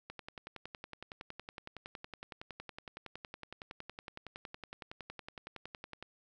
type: click train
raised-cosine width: 0.3 ms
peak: -28 dBFS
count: 65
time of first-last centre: 0.1-6.026 s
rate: 10.8 Hz
effects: none